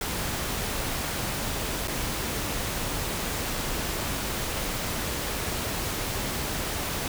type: noise with dropouts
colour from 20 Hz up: pink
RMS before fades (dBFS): -30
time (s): 0.01-7.08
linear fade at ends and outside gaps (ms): 2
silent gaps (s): 1.875-1.88
effects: none